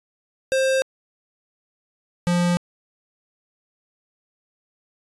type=tone pair in turn; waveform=square; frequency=529 / 175.31 Hz; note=C5 / F3; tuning=+19 / +7 cents; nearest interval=octave + perfect fifth; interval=1912 cents; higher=first; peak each=-18 dBFS; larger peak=neither; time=0.52-0.82 / 2.27-2.57 s; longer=neither; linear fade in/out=0 ms; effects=resampled to 24000 Hz